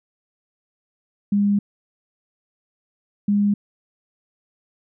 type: tone pair in turn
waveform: sine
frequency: 202.9 / 204.1 Hz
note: G#3 / G#3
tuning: -40 / -30 cents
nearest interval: unison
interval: 10 cents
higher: second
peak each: -15 dBFS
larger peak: neither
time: 1.32-1.59 / 3.28-3.54 s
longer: first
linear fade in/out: 5 ms
effects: none